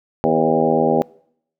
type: harmonic tone with a mistuned harmonic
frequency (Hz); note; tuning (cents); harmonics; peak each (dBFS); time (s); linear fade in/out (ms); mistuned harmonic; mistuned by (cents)
80.3; E2; -45; 2 / 3 / 4 / 5 / 6 / 7 / 8 / 9 / 10; -26 / -21 / -24 / -21 / -21 / -22 / -24 / -27 / -22; 0.24-1.02; 0; 6; +38
effects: noise-tail reverb RT60 0.7 s tail -24 dB re dry